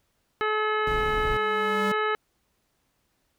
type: harmonic tone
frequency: 429.1 Hz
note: A4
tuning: 43 cents flat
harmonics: 1 / 2 / 3 / 4 / 5 / 6 / 7 / 9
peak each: -27 / -33 / -27 / -31 / -35 / -45 / -40 / -45 dBFS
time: 0.41-2.15 s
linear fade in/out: 0 ms
type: tone with exponential growth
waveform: square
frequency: 199.2 Hz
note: G3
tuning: 28 cents sharp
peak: -27 dBFS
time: 0.72-1.92 s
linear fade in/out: 5 ms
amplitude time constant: 260 ms
type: noise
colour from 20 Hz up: brown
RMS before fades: -32 dBFS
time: 0.87-1.37 s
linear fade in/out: 0 ms
effects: pink hiss -72 dBFS RMS until 3.38 s